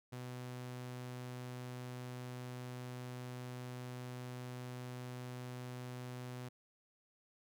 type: tone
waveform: sawtooth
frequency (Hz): 125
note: B2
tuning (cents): +21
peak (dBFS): -40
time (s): 0.12-6.49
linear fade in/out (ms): 10
effects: none